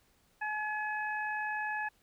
harmonic tone, 850 Hz, G#5, 40 cents sharp, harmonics 1 / 2 / 3, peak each -36 / -35 / -44 dBFS, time 0.41-1.89 s, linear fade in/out 10 ms, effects pink hiss -69 dBFS RMS until 2.02 s

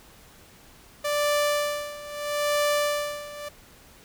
sawtooth tone with tremolo, 587.3 Hz, D5, in tune, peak -17 dBFS, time 1.04-3.49 s, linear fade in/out 10 ms, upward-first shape sine, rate 0.77 Hz, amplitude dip 85%, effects pink hiss -52 dBFS RMS until 4.04 s

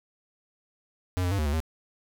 square tone with pitch steps, 91.2 / 88.9 / 98.9 / 76.3 / 71.9 / 79.8 Hz, F#2 / F2 / G2 / D#2 / D2 / D#2, -24 / +31 / +16 / -33 / -36 / +44 cents, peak -25 dBFS, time 1.17-1.602 s, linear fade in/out 0 ms, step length 72 ms, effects none

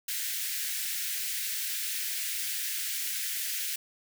white high-pass noise, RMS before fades -33 dBFS, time 0.08-3.76 s, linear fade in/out 5 ms, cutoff 1600 Hz, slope 48 dB/octave, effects none

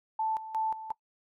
sine tone with tremolo, 880 Hz, A5, in tune, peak -27 dBFS, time 0.19-0.92 s, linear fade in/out 5 ms, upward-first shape square, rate 2.8 Hz, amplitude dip 75%, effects noise-tail reverb RT60 0.1 s tail -21 dB re dry

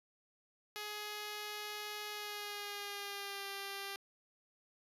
5% pulse tone with pitch glide, 419.1 to 396 Hz, G#4 to G4, +16 to +18 cents, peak -30 dBFS, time 0.76-3.96 s, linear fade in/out 0 ms, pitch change -98 cents, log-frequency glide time 2.11-3.47 s, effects resampled to 32000 Hz

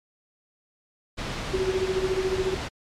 pink noise, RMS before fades -31 dBFS, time 1.17-2.69 s, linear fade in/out 20 ms
sine tone with tremolo, 376.8 Hz, F#4, 32 cents sharp, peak -20 dBFS, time 1.53-2.55 s, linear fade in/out 10 ms, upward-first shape sine, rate 14 Hz, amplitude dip 75%
effects low-pass 5000 Hz 12 dB/octave + MP3 96 kbps

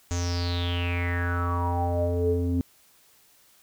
square tone with low-pass filter sweep, 87.31 Hz, F2, in tune, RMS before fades -26 dBFS, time 0.11-2.61 s, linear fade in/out 0 ms, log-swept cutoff 6800 to 290 Hz, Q 8.5, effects white hiss -59 dBFS RMS until 3.62 s

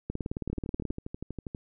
two click trains, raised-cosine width 3 ms, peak -23 / -19 dBFS, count 14 / 16, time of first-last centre 0.5-1.548 / 0.1-0.906 s, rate 12.4 / 18.6 Hz, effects none

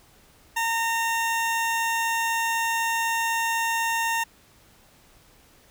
20% pulse tone, 916 Hz, A#5, 31 cents flat, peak -18 dBFS, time 0.56-4.24 s, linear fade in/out 10 ms, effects pink hiss -56 dBFS RMS until 5.7 s

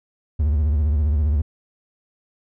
triangle tone with vibrato, 74.6 Hz, D2, 28 cents sharp, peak -14 dBFS, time 0.39-1.42 s, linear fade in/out 10 ms, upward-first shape sine, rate 15 Hz, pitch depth 130 cents each way, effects none

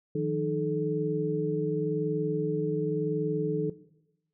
sine tone cluster, 157.8 / 178.7 / 306.3 / 433 Hz, D#3 / F3 / D#4 / A4, +25 / +40 / -27 / -28 cents, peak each -31 / -36 / -33 / -30 dBFS, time 0.15-3.7 s, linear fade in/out 5 ms, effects noise-tail reverb RT60 0.9 s tail -17 dB re dry

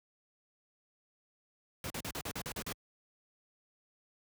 pink noise bursts, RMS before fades -39 dBFS, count 9, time 1.84-2.726 s, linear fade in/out 2 ms, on 62 ms, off 41 ms, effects high-pass 60 Hz 12 dB/octave

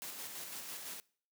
white noise with tremolo, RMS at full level -44 dBFS, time 0.02-1 s, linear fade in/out 0 ms, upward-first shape square, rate 6 Hz, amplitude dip 30%, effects noise-tail reverb RT60 0.5 s tail -23 dB re dry + high-pass 150 Hz 12 dB/octave

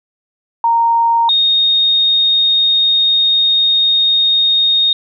sine tone pair in turn, 927 / 3708 Hz, A#5 / A#7, -10 / -10 cents, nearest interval 2 octaves, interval 2400 cents, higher second, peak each -9 dBFS, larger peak neither, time 0.64-1.29 / 1.29-4.93 s, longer second, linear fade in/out 2 ms, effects none

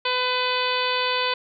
harmonic tone, 502 Hz, B4, 28 cents sharp, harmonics 1 / 2 / 3 / 4 / 5 / 6 / 7 / 8 / 9, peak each -28 / -26 / -31 / -33 / -29 / -31 / -30 / -34 / -33 dBFS, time 0.05-1.34 s, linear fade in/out 5 ms, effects none

